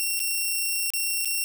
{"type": "tone with dropouts", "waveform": "5% pulse", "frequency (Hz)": 2729, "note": "F7", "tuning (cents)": -41, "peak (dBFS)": -15, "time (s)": [0, 1.44], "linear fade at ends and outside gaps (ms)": 0, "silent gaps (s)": [[0.193, 0.201], [0.903, 0.936], [1.248, 1.256]], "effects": []}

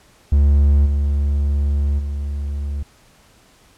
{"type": "tone with level steps", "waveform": "triangle", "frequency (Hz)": 71.4, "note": "D2", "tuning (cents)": -48, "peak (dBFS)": [-8, -13, -19], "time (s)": [0.32, 2.83], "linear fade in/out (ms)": 5, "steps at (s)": [0.85, 1.98], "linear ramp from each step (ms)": 20, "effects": ["pink hiss -52 dBFS RMS until 3.77 s", "low-pass 11000 Hz 12 dB/octave"]}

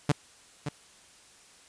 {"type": "tone with echo", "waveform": "sawtooth", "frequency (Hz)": 146.2, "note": "D3", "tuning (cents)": -7, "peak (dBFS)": -16, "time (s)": [0.09, 0.12], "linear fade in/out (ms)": 5, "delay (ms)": 570, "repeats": 1, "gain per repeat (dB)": -10, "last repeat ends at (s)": 0.69, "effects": ["white hiss -56 dBFS RMS until 1.68 s", "resampled to 22050 Hz"]}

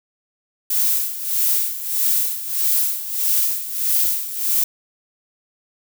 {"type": "noise with tremolo", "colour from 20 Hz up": "violet", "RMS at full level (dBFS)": -17, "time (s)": [0.7, 4.64], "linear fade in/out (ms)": 5, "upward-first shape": "sine", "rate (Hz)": 1.6, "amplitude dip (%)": 75, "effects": []}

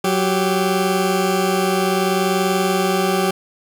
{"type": "tone pair together", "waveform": "20% pulse", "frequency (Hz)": [185, 390.6], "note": ["F#3", "G4"], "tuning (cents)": [0, -6], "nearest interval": "octave + minor second", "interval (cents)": 1294, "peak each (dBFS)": -14, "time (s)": [0.04, 3.31], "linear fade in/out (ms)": 5, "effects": []}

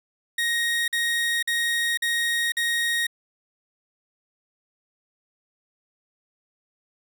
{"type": "tone bursts", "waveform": "30% pulse", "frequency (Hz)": 1873, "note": "A#6", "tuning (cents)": 8, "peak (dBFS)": -19, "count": 5, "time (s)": [0.38, 3.068], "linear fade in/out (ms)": 5, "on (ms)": 500, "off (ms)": 47, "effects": []}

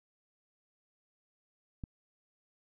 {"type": "click", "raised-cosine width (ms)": 5, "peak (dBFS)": -27, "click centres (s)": 1.838, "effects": []}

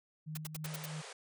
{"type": "tone with tremolo", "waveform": "sine", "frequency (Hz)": 155.3, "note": "D#3", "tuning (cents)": -3, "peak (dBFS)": -39, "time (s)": [0.26, 1.02], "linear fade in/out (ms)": 20, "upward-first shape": "sine", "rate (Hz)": 3.1, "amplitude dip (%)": 45}
{"type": "noise bursts", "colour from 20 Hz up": "white", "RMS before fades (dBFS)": -42, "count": 6, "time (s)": [0.35, 0.858], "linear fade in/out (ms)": 5, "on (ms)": 23, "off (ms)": 74}
{"type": "band-pass noise", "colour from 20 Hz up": "pink", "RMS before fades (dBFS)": -49, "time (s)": [0.64, 1.13], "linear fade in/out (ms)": 5, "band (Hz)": [410, 9900], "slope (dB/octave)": 96}
{"effects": []}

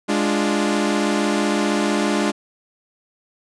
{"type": "chord", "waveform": "sawtooth", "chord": "D diminished", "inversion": "second", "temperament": "equal", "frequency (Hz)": [207.7, 293.7, 349.2], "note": ["Ab3", "D4", "F4"], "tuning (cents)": [0, 0, 0], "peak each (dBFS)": [-17, -18, -20], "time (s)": [0.08, 2.32], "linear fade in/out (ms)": 20, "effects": ["resampled to 22050 Hz"]}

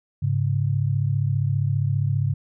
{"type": "tone pair together", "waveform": "sine", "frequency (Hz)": [103.83, 138.8], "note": ["G#2", "C#3"], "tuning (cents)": [0, 3], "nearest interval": "perfect fourth", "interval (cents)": 503, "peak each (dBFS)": -22, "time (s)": [0.22, 2.34], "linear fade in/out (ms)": 10, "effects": []}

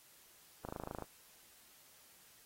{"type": "click train", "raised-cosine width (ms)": 1, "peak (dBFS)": -28, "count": 11, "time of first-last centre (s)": [0.65, 1.023], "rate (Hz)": 26.8, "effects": ["white hiss -63 dBFS RMS until 2.45 s", "AAC 48 kbps"]}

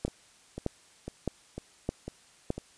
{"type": "two click trains", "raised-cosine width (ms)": 2, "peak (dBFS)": [-15, -23], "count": [5, 6], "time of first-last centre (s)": [[0.05, 2.504], [0.08, 2.58]], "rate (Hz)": [1.63, 2], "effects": ["white hiss -59 dBFS RMS until 2.77 s", "resampled to 22050 Hz"]}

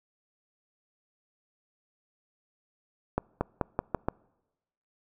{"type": "accelerating click train", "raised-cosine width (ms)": 1, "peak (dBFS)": -12, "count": 6, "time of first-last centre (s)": [3.18, 4.085], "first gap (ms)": 230, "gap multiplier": 0.88, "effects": ["noise-tail reverb RT60 1.0 s tail -26 dB re dry"]}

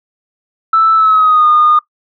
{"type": "tone with pitch glide", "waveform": "sine", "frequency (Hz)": [1318.5, 1223.1], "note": ["E6", "D#6"], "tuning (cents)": [0, -30], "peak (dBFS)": -5, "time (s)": [0.73, 1.79], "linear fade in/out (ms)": 5, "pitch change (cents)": -130, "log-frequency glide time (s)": [0.95, 1.47], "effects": ["noise-tail reverb RT60 0.1 s tail -19 dB re dry", "tanh soft clip ceiling -1 dBFS"]}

